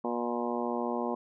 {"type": "harmonic tone with a mistuned harmonic", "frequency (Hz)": 119.9, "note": "A#2", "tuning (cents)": 49, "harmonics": [2, 3, 4, 5, 6, 7, 8, 9], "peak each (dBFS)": [-34, -36, -37, -38, -39, -39, -40, -41], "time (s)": [0.04, 1.15], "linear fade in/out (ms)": 5, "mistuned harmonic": 9, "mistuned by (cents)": -42, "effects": []}